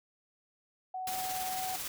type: tone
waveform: sine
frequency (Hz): 746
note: F#5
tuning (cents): +14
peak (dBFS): -35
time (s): 0.94-1.76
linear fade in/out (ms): 5
type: noise with tremolo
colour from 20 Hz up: white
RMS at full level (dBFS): -37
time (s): 1.07-1.88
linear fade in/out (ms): 2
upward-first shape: sine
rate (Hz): 18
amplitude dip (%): 35
effects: none